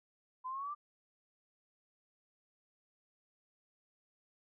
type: exponential sweep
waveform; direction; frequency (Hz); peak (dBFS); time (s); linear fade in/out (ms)
sine; up; 1009 to 1197; -38; 0.44-0.75; 20
effects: none